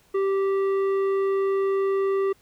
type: tone with tanh clipping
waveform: sine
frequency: 390.1 Hz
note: G4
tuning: 8 cents flat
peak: -22 dBFS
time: 0.14-2.33 s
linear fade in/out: 10 ms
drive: 10 dB
effects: pink hiss -60 dBFS RMS until 2.41 s